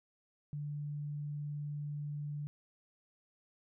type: tone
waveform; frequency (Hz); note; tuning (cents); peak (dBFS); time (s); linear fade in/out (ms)
sine; 146.83; D3; 0; -37; 0.53-2.47; 0
effects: none